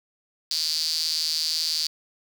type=tone with high-pass filter; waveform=sawtooth; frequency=158.2 Hz; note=D#3; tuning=29 cents sharp; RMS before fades=-26 dBFS; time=0.51-1.87 s; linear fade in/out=0 ms; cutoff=4600 Hz; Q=9.5; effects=none